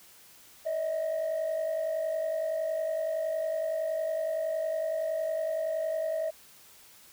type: tone pair together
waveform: sine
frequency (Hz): 591 / 641.8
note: D5 / E5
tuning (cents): +11 / -46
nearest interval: minor second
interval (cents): 143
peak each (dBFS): -33 / -27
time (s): 0.65-6.31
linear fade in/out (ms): 20
effects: tanh soft clip ceiling -25 dBFS + white hiss -55 dBFS RMS until 7.12 s